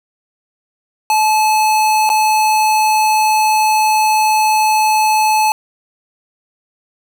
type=tone with dropouts; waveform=square; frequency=863 Hz; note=A5; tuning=34 cents flat; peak=-11 dBFS; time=1.1-5.52 s; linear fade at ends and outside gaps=1 ms; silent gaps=2.092-2.1 s; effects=none